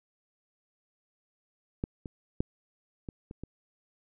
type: clicks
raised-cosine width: 3 ms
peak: -17 / -26 / -14 / -25 / -29 / -26 dBFS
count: 6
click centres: 1.839 / 2.058 / 2.405 / 3.088 / 3.311 / 3.436 s
effects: none